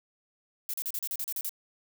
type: noise bursts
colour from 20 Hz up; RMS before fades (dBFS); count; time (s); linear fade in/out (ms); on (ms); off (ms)
violet; -33; 10; 0.69-1.493; 0; 47; 37
effects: none